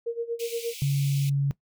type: tone with tremolo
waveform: sine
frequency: 466.2 Hz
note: A#4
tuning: in tune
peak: -24 dBFS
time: 0.06-0.74 s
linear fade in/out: 10 ms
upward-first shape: sine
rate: 8.5 Hz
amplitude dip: 85%
type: high-pass noise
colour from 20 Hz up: pink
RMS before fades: -40 dBFS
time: 0.39-1.3 s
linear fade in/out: 10 ms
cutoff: 2200 Hz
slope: 96 dB/octave
type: tone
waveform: sine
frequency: 140 Hz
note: C#3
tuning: 18 cents sharp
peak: -21 dBFS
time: 0.82-1.51 s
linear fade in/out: 0 ms
effects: noise-tail reverb RT60 0.1 s tail -19 dB re dry